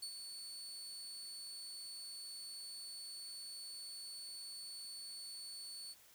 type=tone with ADSR envelope; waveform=30% pulse; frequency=4450 Hz; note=C#8; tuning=6 cents sharp; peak=-38 dBFS; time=0.02-5.95 s; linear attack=9 ms; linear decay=77 ms; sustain=-6 dB; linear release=39 ms; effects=white hiss -64 dBFS RMS until 6.14 s